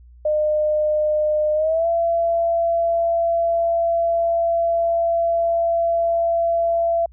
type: tone with pitch glide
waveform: sine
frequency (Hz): 608 to 674.6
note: D#5 to E5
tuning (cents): -40 to +40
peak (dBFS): -16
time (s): 0.25-7.06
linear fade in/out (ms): 5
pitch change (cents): +180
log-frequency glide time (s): 1.54-1.87
effects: added 60 Hz sine -43 dBFS peak until 7.12 s